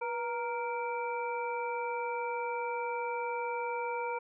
harmonic tone with a mistuned harmonic, 466.2 Hz, A#4, in tune, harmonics 1 / 2 / 3 / 5, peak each -36 / -35 / -44 / -42 dBFS, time 0.01-4.19 s, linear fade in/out 10 ms, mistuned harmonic 1, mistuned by +71 cents, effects none

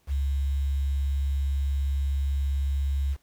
sine tone with quantisation, 69.3 Hz, C#2, in tune, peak -23 dBFS, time 0.07-3.17 s, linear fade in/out 50 ms, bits 8, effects pink hiss -67 dBFS RMS until 3.22 s

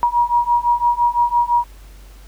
sine beating tone pair, 953 / 958.9 Hz, A#5 / A#5, +38 / +49 cents, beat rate 5.9 Hz, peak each -17 / -16 dBFS, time 0.03-1.64 s, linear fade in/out 0 ms, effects added 48 Hz sine -38 dBFS peak until 2.27 s + pink hiss -49 dBFS RMS until 2.27 s

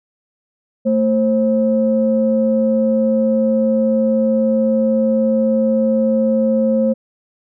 sine tone pair together, 223.3 / 531 Hz, A3 / C5, +26 / +25 cents, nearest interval octave + minor third, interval 1499 cents, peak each -14 / -15 dBFS, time 0.85-6.94 s, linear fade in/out 20 ms, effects tanh soft clip ceiling -4 dBFS

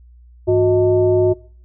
sine tone with frequency modulation, 364.7 Hz, F#4, 25 cents flat, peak -11 dBFS, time 0.47-1.34 s, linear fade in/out 20 ms, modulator 264 Hz, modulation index 0.78, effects noise-tail reverb RT60 0.5 s tail -23 dB re dry + added 60 Hz sine -42 dBFS peak until 1.64 s

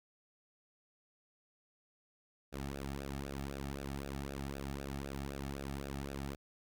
sawtooth tone with flanger, 69.1 Hz, C#2, 5 cents flat, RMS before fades -42 dBFS, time 2.52-6.36 s, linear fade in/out 20 ms, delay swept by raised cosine 0.94 to 2.04 ms, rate 3.9 Hz, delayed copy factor -0.8, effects none

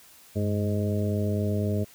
harmonic tone with a mistuned harmonic, 103.83 Hz, G#2, in tune, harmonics 1 / 2 / 3 / 4 / 5 / 6, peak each -26 / -29 / -36 / -33 / -38 / -35 dBFS, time 0.35-1.85 s, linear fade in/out 20 ms, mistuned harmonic 1, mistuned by -81 cents, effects white hiss -53 dBFS RMS until 1.94 s

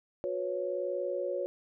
sine chord, F# suspended fourth, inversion none, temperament equal with one note detuned, 363.4 / 493.9 / 554.4 Hz, F#4 / B4 / C#5, -31 / 0 / 0 cents, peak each -36 / -37 / -33 dBFS, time 0.24-1.46 s, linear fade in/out 0 ms, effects none

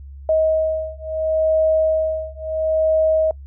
sine beating tone pair, 632 / 632.73 Hz, D#5 / D#5, +27 / +29 cents, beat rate 0.73 Hz, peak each -19 dBFS, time 0.29-3.31 s, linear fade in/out 2 ms, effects noise-tail reverb RT60 0.1 s tail -24 dB re dry + added 69 Hz sine -34 dBFS peak until 3.46 s

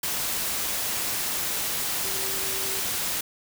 sine tone in noise, 385.8 Hz, G4, 28 cents flat, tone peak -39 dBFS, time 2.04-2.8 s, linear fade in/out 5 ms, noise white, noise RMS -28 dBFS, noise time 0.03-3.21 s, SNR -14 dB, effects none

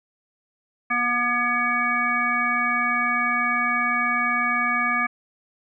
harmonic tone with a mistuned harmonic, 241.5 Hz, B3, 39 cents flat, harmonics 1 / 3 / 5 / 7 / 9, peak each -31 / -31 / -24 / -26 / -24 dBFS, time 0.9-5.07 s, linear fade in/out 10 ms, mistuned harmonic 9, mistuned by +63 cents, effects none

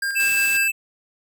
square tone with tremolo, 1605 Hz, G6, 40 cents sharp, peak -22 dBFS, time 0.02-0.68 s, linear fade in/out 5 ms, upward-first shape square, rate 5.7 Hz, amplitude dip 40%
square tone, 2637 Hz, E7, in tune, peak -19 dBFS, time 0.15-0.72 s, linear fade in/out 20 ms
white noise, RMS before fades -33 dBFS, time 0.2-0.57 s, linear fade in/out 0 ms
effects none

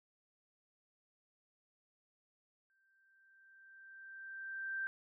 sine tone with exponential growth, 1568 Hz, G6, in tune, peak -35 dBFS, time 2.7-4.87 s, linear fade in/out 0 ms, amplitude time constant 470 ms, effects none

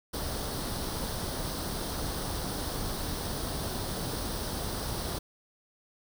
pink noise with comb filter, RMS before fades -34 dBFS, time 0.13-5.19 s, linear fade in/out 10 ms, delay 0.21 ms, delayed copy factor +0.6, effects none

